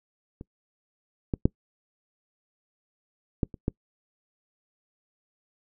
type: clicks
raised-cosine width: 3 ms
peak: -26 / -13 / -6 / -11 / -27 / -12 dBFS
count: 6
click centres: 0.411 / 1.338 / 1.455 / 3.432 / 3.542 / 3.681 s
effects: noise-tail reverb RT60 0.1 s tail -25 dB re dry